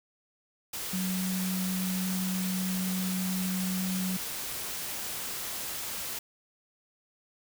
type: tone in noise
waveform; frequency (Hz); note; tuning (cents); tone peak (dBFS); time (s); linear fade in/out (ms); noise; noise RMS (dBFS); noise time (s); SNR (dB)
sine; 186; F#3; +9; -29; 0.93-4.17; 5; white; -36; 0.73-6.19; +4
effects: none